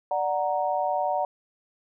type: chord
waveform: sine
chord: D augmented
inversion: none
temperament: equal with one note detuned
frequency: 589 / 740 / 932.3 Hz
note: D5 / F#5 / A#5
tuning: +5 / 0 / 0 cents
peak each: -28 / -26 / -29 dBFS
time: 0.11-1.25 s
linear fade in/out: 2 ms
effects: none